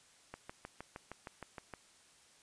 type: click train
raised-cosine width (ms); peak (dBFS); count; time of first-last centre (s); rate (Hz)
0.5; -29; 10; 0.34-1.738; 6.44
effects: white hiss -64 dBFS RMS until 2.42 s + resampled to 22050 Hz